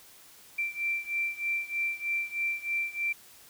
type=beating tone pair; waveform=sine; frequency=2349 / 2352.2 Hz; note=D7 / D7; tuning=0 / +2 cents; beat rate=3.2 Hz; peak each=-31 / -33 dBFS; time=0.58-3.13 s; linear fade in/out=10 ms; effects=white hiss -54 dBFS RMS until 3.49 s